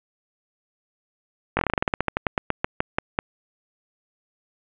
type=slowing click train; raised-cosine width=0.5 ms; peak=-5 dBFS; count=21; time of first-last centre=1.57-3.189 s; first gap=20 ms; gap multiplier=1.13; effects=resampled to 8000 Hz + 7-bit